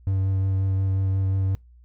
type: tone with vibrato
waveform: triangle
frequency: 96 Hz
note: G2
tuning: 36 cents flat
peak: -18 dBFS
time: 0.07-1.55 s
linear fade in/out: 0 ms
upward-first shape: sine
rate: 5.6 Hz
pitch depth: 12 cents each way
effects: noise-tail reverb RT60 0.2 s tail -24 dB re dry + added 60 Hz sine -48 dBFS peak until 1.84 s